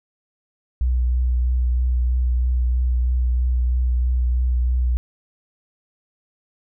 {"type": "tone with vibrato", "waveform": "sine", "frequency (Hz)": 61.74, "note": "B1", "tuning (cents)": 0, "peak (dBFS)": -16, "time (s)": [0.81, 4.97], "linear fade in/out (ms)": 0, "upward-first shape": "triangle", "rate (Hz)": 3.1, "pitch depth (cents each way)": 23, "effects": []}